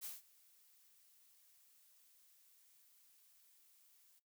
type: noise with ADSR envelope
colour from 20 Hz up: blue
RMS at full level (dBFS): -45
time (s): 0.01-4.2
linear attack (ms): 33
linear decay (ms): 170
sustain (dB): -24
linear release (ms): 20
effects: noise-tail reverb RT60 0.2 s tail -20 dB re dry